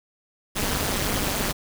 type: noise with amplitude modulation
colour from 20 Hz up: pink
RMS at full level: -21 dBFS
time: 0.55-1.53 s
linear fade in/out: 20 ms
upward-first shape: sine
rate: 205 Hz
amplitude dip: 100%
effects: none